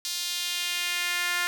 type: tone with high-pass filter sweep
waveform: sawtooth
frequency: 351.9 Hz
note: F4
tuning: 13 cents sharp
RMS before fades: -29 dBFS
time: 0.05-1.47 s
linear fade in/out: 0 ms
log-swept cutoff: 4400 to 1600 Hz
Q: 1.7
effects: none